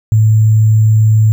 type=tone with sample-and-hold; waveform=sine; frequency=109.1 Hz; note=A2; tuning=14 cents flat; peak=-5 dBFS; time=0.12-1.32 s; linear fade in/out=0 ms; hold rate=7350 Hz; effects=none